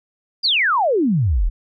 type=exponential sweep; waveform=sine; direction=down; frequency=4978 to 33 Hz; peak=-14 dBFS; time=0.43-1.5 s; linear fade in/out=20 ms; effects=none